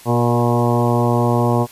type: harmonic tone with a mistuned harmonic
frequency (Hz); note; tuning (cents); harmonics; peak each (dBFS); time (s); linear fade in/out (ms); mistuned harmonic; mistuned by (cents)
120; B2; -49; 1 / 2 / 3 / 4 / 5 / 6 / 7 / 8 / 9; -17 / -20 / -22 / -23 / -24 / -25 / -25 / -26 / -27; 0.05-1.67; 50; 4; -17
effects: white hiss -42 dBFS RMS until 1.71 s + resampled to 32000 Hz